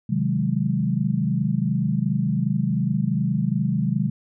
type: chord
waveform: sine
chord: Ab dominant seventh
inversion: first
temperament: equal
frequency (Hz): 130.81 / 155.56 / 185 / 207.7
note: C3 / Eb3 / Gb3 / Ab3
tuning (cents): 0 / 0 / 0 / 0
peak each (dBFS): -25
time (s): 0.09-4.1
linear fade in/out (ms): 10
effects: none